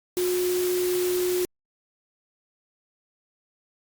sine tone in noise, 360.9 Hz, F#4, 43 cents flat, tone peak -22 dBFS, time 0.17-1.45 s, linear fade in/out 0 ms, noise white, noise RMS -33 dBFS, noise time 0.17-1.45 s, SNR +8 dB, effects Opus 48 kbps

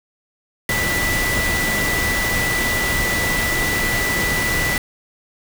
sine tone in noise, 1975.5 Hz, B6, in tune, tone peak -20 dBFS, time 0.69-4.78 s, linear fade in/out 2 ms, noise pink, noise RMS -22 dBFS, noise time 0.69-4.78 s, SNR -1 dB, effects none

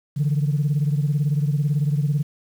sine beating tone pair, 143.4 / 161.4 Hz, D3 / E3, -41 / -36 cents, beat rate 18 Hz, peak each -18 / -23 dBFS, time 0.16-2.23 s, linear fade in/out 20 ms, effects tanh soft clip ceiling -13 dBFS + 8-bit

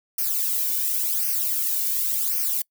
violet noise with flanger, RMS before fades -24 dBFS, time 0.18-2.62 s, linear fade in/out 5 ms, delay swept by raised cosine 0.26 to 1.56 ms, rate 0.91 Hz, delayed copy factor -0.9, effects noise-tail reverb RT60 0.1 s tail -26 dB re dry

